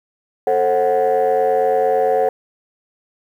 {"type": "chord", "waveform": "sine", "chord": "F# diminished", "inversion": "first", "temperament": "just", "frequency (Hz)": [444, 532.8, 740], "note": ["A4", "C5", "F#5"], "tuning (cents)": [16, 31, 0], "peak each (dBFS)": -16, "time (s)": [0.47, 2.29], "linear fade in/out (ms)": 2, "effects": ["tanh soft clip ceiling -9 dBFS", "8-bit"]}